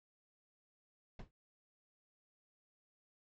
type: noise with exponential decay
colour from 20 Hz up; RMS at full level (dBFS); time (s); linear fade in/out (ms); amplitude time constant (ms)
brown; -39; 1.19-1.31; 5; 24
effects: low-pass 5000 Hz 12 dB/octave + MP3 32 kbps